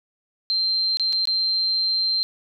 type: tone with dropouts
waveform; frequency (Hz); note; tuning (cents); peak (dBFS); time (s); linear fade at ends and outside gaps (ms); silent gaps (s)
sine; 4143; C8; -18; -19; 0.5-2.23; 0; 0.971-0.997 / 1.125-1.13 / 1.254-1.273
effects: none